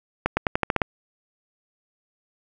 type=accelerating click train; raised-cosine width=0.5 ms; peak=-5 dBFS; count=8; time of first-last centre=0.26-0.818 s; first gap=110 ms; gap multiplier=0.89; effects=none